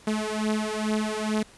sawtooth beating tone pair, 213.9 / 216.2 Hz, A3 / A3, -49 / -30 cents, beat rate 2.3 Hz, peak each -24 dBFS, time 0.07-1.43 s, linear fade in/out 5 ms, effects pink hiss -52 dBFS RMS until 1.57 s + resampled to 24000 Hz

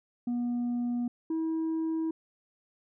sine tone pair in turn, 241.6 / 322.5 Hz, B3 / E4, -38 / -38 cents, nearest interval perfect fourth, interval 500 cents, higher second, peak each -25 dBFS, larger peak neither, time 0.27-1.08 / 1.3-2.11 s, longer neither, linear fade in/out 5 ms, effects tanh soft clip ceiling -27 dBFS

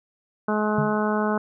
harmonic tone, 212.2 Hz, G#3, 38 cents sharp, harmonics 1 / 2 / 3 / 4 / 5 / 6 / 7, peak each -24 / -27 / -29 / -30 / -31 / -32 / -32 dBFS, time 0.48-1.38 s, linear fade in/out 5 ms
sine tone with exponential decay, 147.8 Hz, D3, 11 cents sharp, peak -19 dBFS, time 0.78-1.04 s, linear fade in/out 5 ms, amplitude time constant 55 ms
effects none

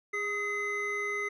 triangle tone cluster, 409.5 / 1259 / 2047 Hz, G#4 / D#6 / C7, -24 / +20 / -38 cents, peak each -35 / -37 / -30 dBFS, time 0.13-1.29 s, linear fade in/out 10 ms, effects resampled to 22050 Hz

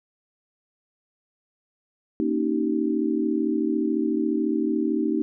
sine chord, Eb dominant seventh, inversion second, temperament equal with one note detuned, 233.1 / 277.2 / 311.1 / 385.7 Hz, Bb3 / Db4 / Eb4 / G4, 0 / 0 / 0 / -28 cents, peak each -27 / -28 / -24 / -29 dBFS, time 2.2-5.22 s, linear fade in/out 0 ms, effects none

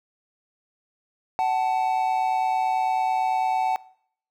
triangle tone pair together, 751 / 880 Hz, F#5 / A5, +26 / 0 cents, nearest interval minor third, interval 274 cents, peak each -20 / -23 dBFS, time 1.39-3.76 s, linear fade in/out 0 ms, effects noise-tail reverb RT60 0.6 s tail -21 dB re dry

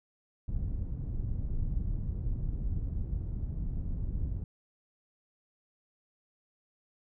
pink low-pass noise, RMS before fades -33 dBFS, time 0.48-4.44 s, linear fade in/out 5 ms, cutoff 120 Hz, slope 12 dB/octave, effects none

